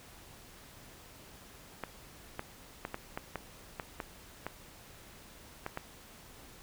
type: clicks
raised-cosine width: 0.5 ms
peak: -21 dBFS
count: 11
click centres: 1.837 / 2.394 / 2.851 / 2.944 / 3.175 / 3.357 / 3.798 / 4.002 / 4.466 / 5.664 / 5.774 s
effects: pink hiss -54 dBFS RMS until 6.62 s

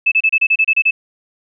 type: tone bursts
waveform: sine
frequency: 2616 Hz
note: E7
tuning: 14 cents flat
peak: -9 dBFS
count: 10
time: 0.06-0.91 s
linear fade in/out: 10 ms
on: 58 ms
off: 30 ms
effects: none

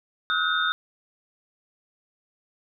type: tone cluster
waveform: sine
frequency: 1280 / 1450 / 1533 / 3638 Hz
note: D#6 / F#6 / G6 / A#7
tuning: +49 / -35 / -39 / -43 cents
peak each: -27 / -25 / -31 / -27 dBFS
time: 0.3-0.72 s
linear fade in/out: 0 ms
effects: none

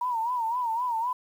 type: tone with vibrato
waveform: sine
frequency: 946 Hz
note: A#5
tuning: 25 cents sharp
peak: -25 dBFS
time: 0.01-1.13 s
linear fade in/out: 5 ms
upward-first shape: sine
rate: 3.9 Hz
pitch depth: 110 cents each way
effects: 9-bit

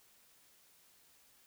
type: silence
effects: white hiss -66 dBFS RMS until 1.46 s

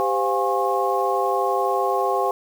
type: tone cluster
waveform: sine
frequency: 394 / 515 / 708 / 820 / 1083 Hz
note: G4 / C5 / F5 / G#5 / C#6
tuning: +9 / -28 / +23 / -22 / -41 cents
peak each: -25 dBFS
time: 0-2.31 s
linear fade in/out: 0 ms
effects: 7-bit

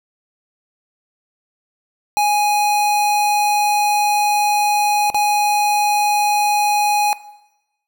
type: tone with dropouts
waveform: square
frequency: 830.6 Hz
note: G#5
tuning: in tune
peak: -14 dBFS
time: 2.17-7.13 s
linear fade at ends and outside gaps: 0 ms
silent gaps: 5.101-5.145 s
effects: noise-tail reverb RT60 0.9 s tail -17 dB re dry

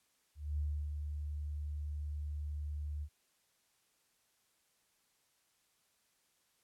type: tone with ADSR envelope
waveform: sine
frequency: 74.1 Hz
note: D2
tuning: 16 cents sharp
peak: -32 dBFS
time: 0.35-3.09 s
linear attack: 230 ms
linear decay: 310 ms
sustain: -5 dB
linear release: 65 ms
effects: white hiss -75 dBFS RMS until 6.63 s + low-pass 12000 Hz 12 dB/octave

